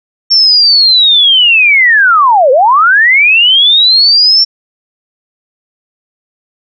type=linear two-way sweep; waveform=sine; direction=down then up; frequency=5480 to 488.8 to 5480 Hz; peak=-3 dBFS; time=0.3-4.45 s; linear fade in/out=20 ms; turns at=2.51 s; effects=none